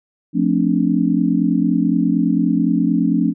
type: chord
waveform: sine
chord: D minor seventh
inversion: first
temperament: just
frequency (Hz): 176.2 / 220.2 / 264.3 / 293.7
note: F3 / A3 / C4 / D4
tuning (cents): +16 / +2 / +18 / 0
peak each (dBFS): -19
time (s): 0.33-3.34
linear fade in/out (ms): 50
effects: none